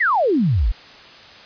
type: exponential sweep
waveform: sine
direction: down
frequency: 2093 to 41.2 Hz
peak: -14 dBFS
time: 0-0.72 s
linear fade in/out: 10 ms
effects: white hiss -42 dBFS RMS until 1.45 s + resampled to 11025 Hz